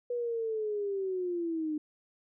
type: linear sweep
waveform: sine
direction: down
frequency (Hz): 489.1 to 300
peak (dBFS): -30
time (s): 0.1-1.78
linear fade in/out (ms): 5
effects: none